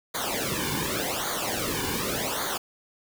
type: noise with flanger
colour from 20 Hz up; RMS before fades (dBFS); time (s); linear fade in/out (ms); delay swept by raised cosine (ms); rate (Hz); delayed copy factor
pink; -29; 0.14-2.58; 10; 0.37 to 1.57; 0.87; -0.9
effects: none